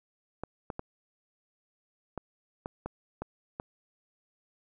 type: clicks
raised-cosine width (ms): 1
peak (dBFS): -21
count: 8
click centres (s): 0.436 / 0.702 / 0.794 / 2.177 / 2.659 / 2.86 / 3.22 / 3.599
effects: none